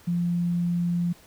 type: tone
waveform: sine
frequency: 173.5 Hz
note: F3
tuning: 11 cents flat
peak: -22 dBFS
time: 0.07-1.13 s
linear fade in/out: 10 ms
effects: pink hiss -53 dBFS RMS until 1.26 s